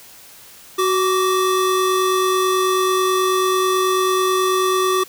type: tone pair together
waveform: square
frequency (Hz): 372.7 / 1167.3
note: F#4 / D6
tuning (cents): +13 / -11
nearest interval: octave + minor sixth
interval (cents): 1976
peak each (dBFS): -18 / -20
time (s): 0.78-5.04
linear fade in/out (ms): 10
effects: white hiss -43 dBFS RMS until 5.08 s